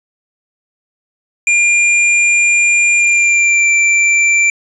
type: tone with pitch glide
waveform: square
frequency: 2400 to 2349 Hz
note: D7 to D7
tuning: +37 to 0 cents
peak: -9 dBFS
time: 1.47-4.5 s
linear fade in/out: 2 ms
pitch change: -37 cents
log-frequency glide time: 2.98-3.71 s
effects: resampled to 22050 Hz + 8-bit